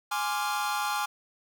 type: chord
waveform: 45% pulse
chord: D half-diminished seventh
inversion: second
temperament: equal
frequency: 830.6 / 1046.5 / 1174.7 / 1396.9 Hz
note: Ab5 / C6 / D6 / F6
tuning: 0 / 0 / 0 / 0 cents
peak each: -31 / -35 / -34 / -34 dBFS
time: 0.11-1.06 s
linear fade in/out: 10 ms
effects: none

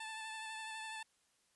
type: tone with vibrato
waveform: 15% pulse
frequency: 880 Hz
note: A5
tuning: in tune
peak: -37 dBFS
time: 0-1.03 s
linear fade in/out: 5 ms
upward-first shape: sine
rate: 12 Hz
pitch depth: 19 cents each way
effects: white hiss -75 dBFS RMS until 1.55 s + resampled to 24000 Hz

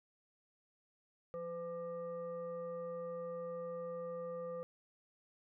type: tone with frequency modulation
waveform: sine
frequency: 509 Hz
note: C5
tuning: 48 cents flat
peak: -40 dBFS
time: 1.34-4.63 s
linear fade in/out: 0 ms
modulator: 683 Hz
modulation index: 0.55
effects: none

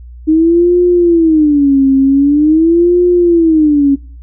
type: tone with vibrato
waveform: sine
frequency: 309.1 Hz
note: D#4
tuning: 11 cents flat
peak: -5 dBFS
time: 0.27-3.96 s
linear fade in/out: 20 ms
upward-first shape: sine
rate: 0.45 Hz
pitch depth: 240 cents each way
effects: noise-tail reverb RT60 0.4 s tail -20 dB re dry + added 60 Hz sine -29 dBFS peak until 4.22 s

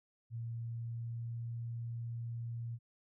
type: tone with pitch glide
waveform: sine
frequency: 115.9 to 116.98 Hz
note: A#2 to A#2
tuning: -10 to +7 cents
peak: -38 dBFS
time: 0.3-2.79 s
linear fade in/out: 50 ms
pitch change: +17 cents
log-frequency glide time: 0.41-1.51 s
effects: none

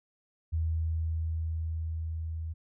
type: tone with level ramp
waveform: sine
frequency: 80.8 Hz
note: E2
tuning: 34 cents flat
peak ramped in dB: -26 to -33 dBFS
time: 0.52-2.54 s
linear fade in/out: 20 ms
effects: none

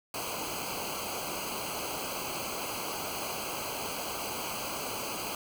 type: noise with comb filter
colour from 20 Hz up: pink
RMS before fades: -36 dBFS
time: 0.14-5.35 s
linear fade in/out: 2 ms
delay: 0.55 ms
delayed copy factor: -0.95
effects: none

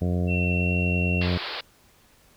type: harmonic tone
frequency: 88.8 Hz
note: F2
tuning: 29 cents sharp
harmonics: 1 / 2 / 3 / 4 / 5 / 6 / 7 / 8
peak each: -24 / -26 / -34 / -36 / -36 / -39 / -38 / -43 dBFS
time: 0.01-1.38 s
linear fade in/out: 10 ms
type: tone with pitch glide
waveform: sine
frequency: 2706 to 2726 Hz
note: E7 to F7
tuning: +45 to -43 cents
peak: -27 dBFS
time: 0.27-1.27 s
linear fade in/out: 50 ms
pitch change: +12 cents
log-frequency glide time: 0.51-0.73 s
type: band-pass noise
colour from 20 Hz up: white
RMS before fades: -33 dBFS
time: 1.21-1.61 s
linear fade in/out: 5 ms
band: 320 to 4800 Hz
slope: 96 dB/octave
effects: pink hiss -58 dBFS RMS until 2.36 s

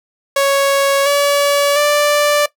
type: tone with pitch steps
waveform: sawtooth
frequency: 554.4 / 570.6 / 587.4 Hz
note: C#5 / C#5 / D5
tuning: 0 / +50 / 0 cents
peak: -7 dBFS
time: 0.36-2.46 s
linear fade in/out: 5 ms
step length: 700 ms
effects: noise-tail reverb RT60 0.1 s tail -17 dB re dry

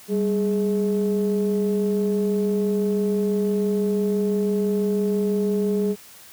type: ring-modulated tone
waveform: triangle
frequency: 110 Hz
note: A2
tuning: in tune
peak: -14 dBFS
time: 0.08-5.96 s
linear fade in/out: 50 ms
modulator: 307 Hz
effects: white hiss -46 dBFS RMS until 6.32 s + high-pass 60 Hz 12 dB/octave

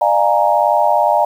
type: chord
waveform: sine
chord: Bb dominant seventh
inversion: first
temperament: equal with one note detuned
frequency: 601.4 / 698.5 / 830.6 / 932.3 Hz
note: D5 / F5 / Ab5 / Bb5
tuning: +41 / 0 / 0 / 0 cents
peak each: -16 dBFS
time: 0.01-1.25 s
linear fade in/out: 5 ms
effects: 7-bit

